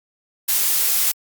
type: noise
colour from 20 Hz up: blue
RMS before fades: -18 dBFS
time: 0.48-1.12 s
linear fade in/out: 10 ms
effects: Opus 48 kbps